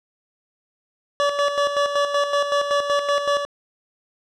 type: tone with tremolo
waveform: 25% pulse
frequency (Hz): 573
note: D5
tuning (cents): -43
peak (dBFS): -13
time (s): 1.2-3.45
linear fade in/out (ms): 0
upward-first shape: square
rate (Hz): 5.3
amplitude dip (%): 55
effects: low-pass 5000 Hz 12 dB/octave